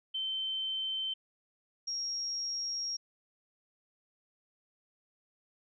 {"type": "tone pair in turn", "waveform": "sine", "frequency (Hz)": [3093, 5591], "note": ["G7", "F8"], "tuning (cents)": [-24, 1], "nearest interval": "minor seventh", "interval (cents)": 1025, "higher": "second", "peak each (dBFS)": [-32, -33], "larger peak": "first", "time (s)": [[0.14, 1.14], [1.87, 2.97]], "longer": "second", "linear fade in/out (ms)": 10, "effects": []}